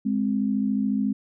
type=tone pair together; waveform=sine; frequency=207.7 / 261.7 Hz; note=G#3 / C4; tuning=0 / 0 cents; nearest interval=major third; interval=400 cents; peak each=-23 / -25 dBFS; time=0.05-1.13 s; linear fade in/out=10 ms; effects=none